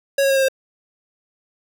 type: tone with pitch steps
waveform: square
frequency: 553 / 547.3 / 541.6 / 536 / 530.5 Hz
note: C#5 / C#5 / C#5 / C5 / C5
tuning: -4 / -22 / -40 / +42 / +24 cents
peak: -15 dBFS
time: 0.18-0.485 s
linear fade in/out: 5 ms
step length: 61 ms
effects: none